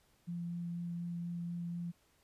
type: tone with vibrato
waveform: sine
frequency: 172.1 Hz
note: F3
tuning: 25 cents flat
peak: -37 dBFS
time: 0.27-1.92 s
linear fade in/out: 20 ms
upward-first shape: sine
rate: 4.1 Hz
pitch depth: 8 cents each way
effects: pink hiss -71 dBFS RMS until 2.23 s + resampled to 32000 Hz

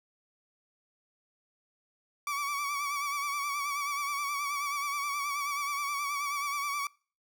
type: tone with vibrato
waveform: 30% pulse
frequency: 1144 Hz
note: D6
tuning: 46 cents flat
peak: -28 dBFS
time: 2.27-6.87 s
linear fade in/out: 2 ms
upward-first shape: sine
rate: 9.4 Hz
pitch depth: 49 cents each way
effects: noise-tail reverb RT60 0.4 s tail -25 dB re dry

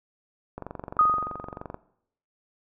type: click train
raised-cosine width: 1 ms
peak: -21 dBFS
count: 28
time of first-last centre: 0.58-1.744 s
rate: 23.2 Hz
type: tone with exponential decay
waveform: sine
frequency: 1244.5 Hz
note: D#6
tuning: in tune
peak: -14 dBFS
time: 0.99-1.64 s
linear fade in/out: 2 ms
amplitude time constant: 140 ms
effects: noise-tail reverb RT60 0.7 s tail -18 dB re dry

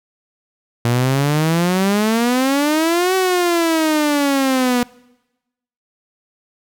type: exponential two-way sweep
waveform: sawtooth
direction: up then down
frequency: 116.54 to 379.6 to 241.6 Hz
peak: -10 dBFS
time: 0.85-4.83 s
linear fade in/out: 0 ms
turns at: 3.15 s
effects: noise-tail reverb RT60 1.0 s tail -24 dB re dry

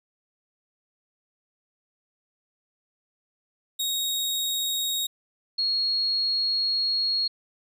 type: tone pair in turn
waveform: sawtooth / sine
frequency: 3763 / 4302 Hz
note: A#7 / C8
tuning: +16 / +47 cents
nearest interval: major second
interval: 231 cents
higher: second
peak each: -22 dBFS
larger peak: neither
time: 3.79-5.07 / 5.58-7.28 s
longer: second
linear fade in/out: 10 ms
effects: none

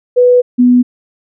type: tone pair in turn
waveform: sine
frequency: 493.9 / 246.9 Hz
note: B4 / B3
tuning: 0 / 0 cents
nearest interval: octave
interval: 1200 cents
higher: first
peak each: -4 dBFS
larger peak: neither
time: 0.16-0.42 / 0.58-0.83 s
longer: first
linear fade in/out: 20 ms
effects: none

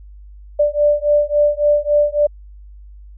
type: beating tone pair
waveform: sine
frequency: 587.3 / 590.9 Hz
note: D5 / D5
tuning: 0 / +10 cents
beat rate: 3.6 Hz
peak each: -15 dBFS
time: 0.59-2.27 s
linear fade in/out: 10 ms
effects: added 50 Hz sine -36 dBFS peak until 3.17 s

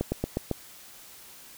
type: slowing click train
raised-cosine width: 2 ms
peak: -13 dBFS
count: 5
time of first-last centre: 0.01-0.513 s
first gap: 110 ms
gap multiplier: 1.09
effects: white hiss -49 dBFS RMS until 1.57 s

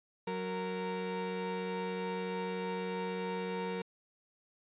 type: tone pair together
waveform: 30% pulse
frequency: 184.7 / 463.4 Hz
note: F#3 / A#4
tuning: -3 / -10 cents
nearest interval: octave + major third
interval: 1593 cents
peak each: -36 / -34 dBFS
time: 0.27-3.82 s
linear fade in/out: 5 ms
effects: resampled to 8000 Hz

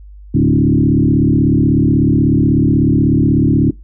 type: tone with frequency modulation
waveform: sine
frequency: 207.7 Hz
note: G#3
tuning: in tune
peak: -8 dBFS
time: 0.34-3.71 s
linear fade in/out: 10 ms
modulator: 36.3 Hz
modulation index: 3.2
effects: noise-tail reverb RT60 0.2 s tail -20 dB re dry + added 50 Hz sine -33 dBFS peak until 3.83 s

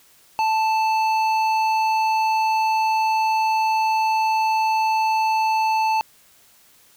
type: tone with hard clipping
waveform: sine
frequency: 880 Hz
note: A5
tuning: in tune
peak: -19 dBFS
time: 0.39-6.01 s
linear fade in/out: 0 ms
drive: 10 dB
effects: white hiss -54 dBFS RMS until 6.96 s

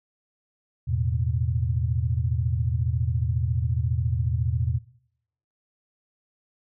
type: chord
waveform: sine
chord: E suspended fourth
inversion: none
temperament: equal with one note detuned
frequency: 82.41 / 110 / 124.4 Hz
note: E2 / A2 / B2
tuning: 0 / 0 / +13 cents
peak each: -26 dBFS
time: 0.87-4.79 s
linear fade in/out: 20 ms
effects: noise-tail reverb RT60 0.8 s tail -23 dB re dry

